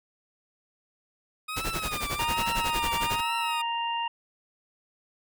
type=tone with vibrato; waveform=20% pulse; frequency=1244.5 Hz; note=D#6; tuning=in tune; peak=-27 dBFS; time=1.48-3.62 s; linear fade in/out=10 ms; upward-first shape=triangle; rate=1.2 Hz; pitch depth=130 cents each way
type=noise with tremolo; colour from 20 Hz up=pink; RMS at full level=-30 dBFS; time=1.56-3.21 s; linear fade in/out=10 ms; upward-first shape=sine; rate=11 Hz; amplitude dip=90%
type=harmonic tone; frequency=932.3 Hz; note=A#5; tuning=in tune; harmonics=1 / 2 / 3; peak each=-28 / -41 / -33 dBFS; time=2.19-4.08 s; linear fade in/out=5 ms
effects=none